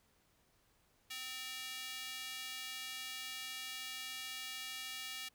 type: tone with high-pass filter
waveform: square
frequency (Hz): 258.1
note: C4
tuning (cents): -23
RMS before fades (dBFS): -45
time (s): 1.1-5.29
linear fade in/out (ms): 10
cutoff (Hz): 2600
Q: 1.4
effects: pink hiss -73 dBFS RMS until 5.34 s